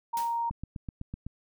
sine tone, 932.3 Hz, A#5, in tune, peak -27 dBFS, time 0.13-0.5 s, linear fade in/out 10 ms
white noise with exponential decay, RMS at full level -37 dBFS, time 0.17-0.43 s, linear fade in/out 0 ms, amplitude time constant 55 ms
click train, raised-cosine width 5 ms, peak -24 dBFS, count 7, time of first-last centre 0.51-1.266 s, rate 7.94 Hz
effects none

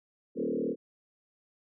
sine tone with frequency modulation, 353 Hz, F4, 19 cents sharp, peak -28 dBFS, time 0.35-0.76 s, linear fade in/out 50 ms, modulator 37.9 Hz, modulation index 3.7, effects none

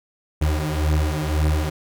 35% pulse beating tone pair, 75.7 / 77.6 Hz, D#2 / D#2, -47 / -4 cents, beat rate 1.9 Hz, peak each -20 dBFS, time 0.41-1.7 s, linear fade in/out 10 ms, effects none

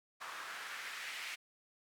white noise with band-pass filter sweep, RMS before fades -45 dBFS, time 0.2-1.36 s, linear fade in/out 20 ms, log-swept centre 1200 to 2300 Hz, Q 1.8, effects none

